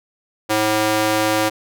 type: tone with high-pass filter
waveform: square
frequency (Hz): 107.8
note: A2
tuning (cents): -35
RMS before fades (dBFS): -18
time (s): 0.49-1.5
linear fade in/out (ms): 20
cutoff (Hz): 420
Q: 0.93
effects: none